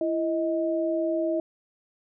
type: tone pair together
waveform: sine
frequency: 334.1 / 630 Hz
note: E4 / D#5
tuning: +23 / +21 cents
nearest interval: major seventh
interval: 1098 cents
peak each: -26 dBFS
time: 0.01-1.4 s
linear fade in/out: 2 ms
effects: none